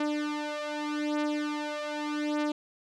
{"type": "beating tone pair", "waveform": "sawtooth", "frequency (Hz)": [298, 298.83], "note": ["D4", "D4"], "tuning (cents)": [25, 30], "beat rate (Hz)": 0.83, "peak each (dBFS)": [-28, -29], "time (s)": [0, 2.52], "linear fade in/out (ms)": 5, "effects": ["low-pass 5000 Hz 12 dB/octave"]}